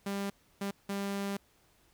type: tone bursts at uneven times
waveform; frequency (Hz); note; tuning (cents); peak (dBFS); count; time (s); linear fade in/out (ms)
sawtooth; 198.9; G3; +25; -29; 3; 0.06-0.3 / 0.61-0.71 / 0.89-1.37; 5
effects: pink hiss -67 dBFS RMS until 1.93 s